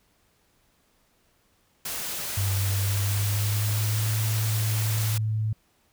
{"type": "noise", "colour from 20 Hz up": "white", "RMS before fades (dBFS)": -32, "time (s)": [1.85, 5.18], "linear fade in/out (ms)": 5}
{"type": "tone with pitch glide", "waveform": "sine", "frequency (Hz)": [98, 108.74], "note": ["G2", "A2"], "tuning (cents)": [0, -20], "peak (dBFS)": -23, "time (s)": [2.37, 5.53], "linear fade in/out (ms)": 5, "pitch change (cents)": 180, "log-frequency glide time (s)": [2.7, 4.12]}
{"effects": ["pink hiss -66 dBFS RMS until 5.92 s"]}